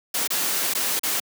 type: noise with dropouts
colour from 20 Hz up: white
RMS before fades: -24 dBFS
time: 0.14-1.2 s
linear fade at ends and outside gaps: 5 ms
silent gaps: 0.275-0.303 / 0.737-0.749 / 0.994-1.033 s
effects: high-pass 200 Hz 12 dB/octave